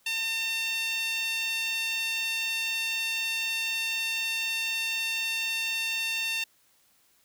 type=tone with high-pass filter; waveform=sawtooth; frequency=904 Hz; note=A5; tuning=47 cents sharp; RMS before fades=-30 dBFS; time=0.06-6.44 s; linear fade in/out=5 ms; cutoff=2800 Hz; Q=3.3; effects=white hiss -65 dBFS RMS until 7.24 s